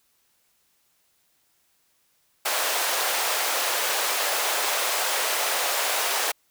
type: high-pass noise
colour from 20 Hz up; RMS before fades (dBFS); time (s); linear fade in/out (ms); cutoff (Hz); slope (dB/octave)
pink; -25; 2.45-6.32; 10; 530; 24
effects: white hiss -67 dBFS RMS until 6.5 s